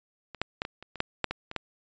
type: clicks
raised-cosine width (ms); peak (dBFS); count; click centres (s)
0.3; -25 / -11 / -13 / -19 / -28 / -25 / -8 / -9 / -15 / -22 / -13; 11; 0.347 / 0.416 / 0.619 / 0.651 / 0.826 / 0.957 / 1.004 / 1.243 / 1.31 / 1.514 / 1.563
effects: resampled to 16000 Hz